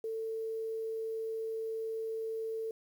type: tone with quantisation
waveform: sine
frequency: 446.4 Hz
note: A4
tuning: 25 cents sharp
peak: -34 dBFS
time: 0.04-2.71 s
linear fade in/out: 2 ms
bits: 10
effects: none